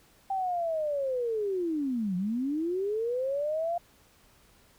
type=linear two-way sweep; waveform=sine; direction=down then up; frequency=786 to 174.8 to 700 Hz; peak=-27 dBFS; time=0.3-3.78 s; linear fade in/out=5 ms; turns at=2.16 s; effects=pink hiss -61 dBFS RMS until 4.78 s